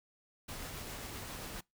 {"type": "noise with tremolo", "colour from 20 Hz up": "pink", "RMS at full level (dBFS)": -43, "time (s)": [0.48, 1.61], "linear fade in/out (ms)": 10, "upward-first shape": "triangle", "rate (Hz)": 7.5, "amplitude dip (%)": 25, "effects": ["noise-tail reverb RT60 0.2 s tail -25 dB re dry"]}